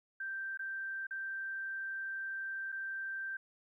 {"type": "tone with dropouts", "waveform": "sine", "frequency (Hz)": 1568, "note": "G6", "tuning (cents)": 0, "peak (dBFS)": -37, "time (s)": [0.2, 3.37], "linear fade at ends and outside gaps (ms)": 5, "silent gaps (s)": [[0.574, 0.592], [1.069, 1.108], [2.72, 2.724]], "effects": ["13-bit"]}